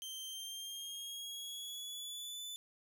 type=tone with pitch glide; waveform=sawtooth; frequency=3136 to 3500 Hz; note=G7 to A7; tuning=0 to -10 cents; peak=-40 dBFS; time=0.02-2.56 s; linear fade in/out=0 ms; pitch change=+190 cents; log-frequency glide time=0.28-2.42 s; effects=none